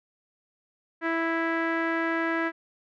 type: tone with low-pass filter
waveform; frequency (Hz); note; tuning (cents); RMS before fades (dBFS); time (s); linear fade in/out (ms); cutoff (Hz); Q
sawtooth; 329.6; E4; 0; -27; 1.01-2.52; 50; 1800; 4.1
effects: none